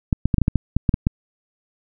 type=clicks; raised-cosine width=5 ms; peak=-4 dBFS; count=11; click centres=0.128 / 0.256 / 0.342 / 0.383 / 0.417 / 0.481 / 0.557 / 0.766 / 0.892 / 0.941 / 1.069 s; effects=none